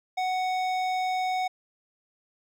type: tone with hard clipping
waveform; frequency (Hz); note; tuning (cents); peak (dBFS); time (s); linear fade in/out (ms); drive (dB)
sine; 742; F#5; +5; -27; 0.17-1.48; 10; 13
effects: none